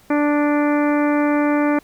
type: harmonic tone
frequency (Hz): 293.7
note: D4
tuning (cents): 0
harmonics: 1 / 2 / 3 / 4 / 5 / 6 / 7 / 8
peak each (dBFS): -16 / -22 / -26 / -28 / -30 / -32 / -33 / -34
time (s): 0.1-1.79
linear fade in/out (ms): 5
effects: pink hiss -52 dBFS RMS until 1.83 s